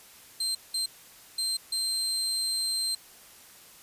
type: tone bursts at uneven times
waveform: 30% pulse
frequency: 4146 Hz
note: C8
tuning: 17 cents flat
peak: -24 dBFS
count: 4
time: 0.4-0.55 / 0.74-0.86 / 1.38-1.57 / 1.72-2.95 s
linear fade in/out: 5 ms
effects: white hiss -52 dBFS RMS until 3.82 s + resampled to 32000 Hz